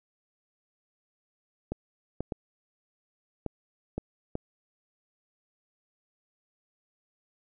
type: clicks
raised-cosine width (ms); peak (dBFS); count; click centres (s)
2; -18; 6; 1.72 / 2.206 / 2.322 / 3.463 / 3.98 / 4.354
effects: none